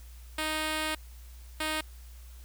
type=tone bursts at uneven times; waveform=5% pulse; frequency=311.1 Hz; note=D#4; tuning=in tune; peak=-18 dBFS; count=2; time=0.38-0.95 / 1.6-1.81 s; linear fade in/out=5 ms; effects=added 60 Hz sine -45 dBFS peak until 2.44 s + white hiss -58 dBFS RMS until 2.44 s